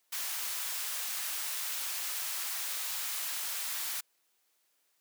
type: high-pass noise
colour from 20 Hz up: white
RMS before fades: -36 dBFS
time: 0.12-4.01 s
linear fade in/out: 10 ms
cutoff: 920 Hz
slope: 12 dB/octave
effects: white hiss -74 dBFS RMS until 5 s + high-pass 300 Hz 12 dB/octave